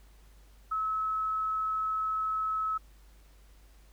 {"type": "tone", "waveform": "sine", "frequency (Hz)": 1293, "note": "E6", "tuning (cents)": -34, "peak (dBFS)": -28, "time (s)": [0.71, 2.78], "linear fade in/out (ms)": 10, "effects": ["added 50 Hz sine -54 dBFS peak until 3.92 s", "pink hiss -64 dBFS RMS until 3.92 s"]}